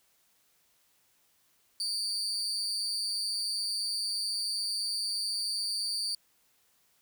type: tone with amplitude modulation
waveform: 35% pulse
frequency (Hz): 4613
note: D8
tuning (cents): -32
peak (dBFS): -25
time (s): 1.8-6.15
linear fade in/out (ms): 2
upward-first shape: sine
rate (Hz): 209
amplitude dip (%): 90
effects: white hiss -69 dBFS RMS until 7.01 s